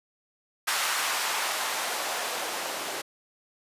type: noise with band-pass filter sweep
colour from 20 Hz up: blue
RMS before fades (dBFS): -30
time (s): 0.67-3.02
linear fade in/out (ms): 10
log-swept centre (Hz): 1200 to 470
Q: 1.1
effects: resampled to 32000 Hz